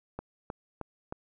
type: click train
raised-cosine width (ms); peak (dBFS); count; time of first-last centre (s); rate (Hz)
1; -22; 4; 0.19-1.125; 3.21
effects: none